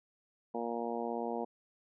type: harmonic tone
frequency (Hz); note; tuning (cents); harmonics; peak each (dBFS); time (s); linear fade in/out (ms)
117.4; A#2; +13; 2 / 3 / 4 / 5 / 6 / 7 / 8; -40 / -42 / -39 / -44 / -41 / -43 / -45; 0.54-1.45; 10
effects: none